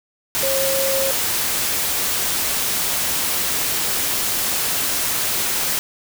sine tone in noise, 540 Hz, C#5, 45 cents flat, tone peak -20 dBFS, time 0.43-1.11 s, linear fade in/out 0 ms, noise white, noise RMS -21 dBFS, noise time 0.35-5.79 s, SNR -2 dB, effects none

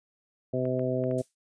harmonic tone, 128 Hz, C3, 38 cents flat, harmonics 1 / 2 / 3 / 4 / 5, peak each -32 / -32 / -32 / -32 / -32 dBFS, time 0.53-1.22 s, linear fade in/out 10 ms
clicks, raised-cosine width 0.5 ms, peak -32 dBFS, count 4, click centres 0.654 / 0.794 / 1.039 / 1.112 s
violet noise with exponential decay, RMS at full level -37 dBFS, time 1.18-1.35 s, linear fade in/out 5 ms, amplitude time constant 35 ms
effects noise-tail reverb RT60 0.1 s tail -26 dB re dry + resampled to 22050 Hz

